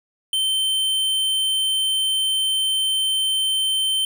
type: tone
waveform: square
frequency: 3100 Hz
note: G7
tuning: 20 cents flat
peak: -19 dBFS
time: 0.33-4.05 s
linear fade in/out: 2 ms
effects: none